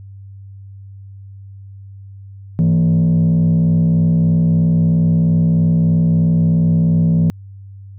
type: tone with frequency modulation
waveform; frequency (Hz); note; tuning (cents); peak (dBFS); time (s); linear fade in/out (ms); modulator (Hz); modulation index
sine; 164.81; E3; 0; -8; 2.59-7.3; 0; 63.1; 0.61
effects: tanh soft clip ceiling -9 dBFS + added 98 Hz sine -33 dBFS peak until 7.98 s